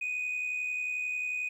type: tone with amplitude modulation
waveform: sine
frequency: 2489 Hz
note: D#7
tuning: in tune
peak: -26 dBFS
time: 0.01-1.49 s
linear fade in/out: 10 ms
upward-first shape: sine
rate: 71.2 Hz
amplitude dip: 55%
effects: tanh soft clip ceiling -28 dBFS + 11-bit